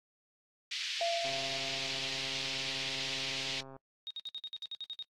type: band-pass noise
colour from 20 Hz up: pink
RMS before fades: -38 dBFS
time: 0.71-3.61 s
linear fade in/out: 5 ms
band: 2500 to 4800 Hz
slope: 24 dB/octave
type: tone with exponential decay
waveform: sine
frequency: 680 Hz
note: F5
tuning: 46 cents flat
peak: -29 dBFS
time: 1.01-2.44 s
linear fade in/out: 2 ms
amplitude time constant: 310 ms
type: click train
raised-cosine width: 1 ms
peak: -36 dBFS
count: 338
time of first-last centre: 1.25-3.765 s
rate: 134 Hz
type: tone bursts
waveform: sine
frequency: 3729 Hz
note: A#7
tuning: in tune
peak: -37 dBFS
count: 11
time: 4.07-5.025 s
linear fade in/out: 0 ms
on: 35 ms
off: 57 ms
effects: noise-tail reverb RT60 0.1 s tail -25 dB re dry + AAC 48 kbps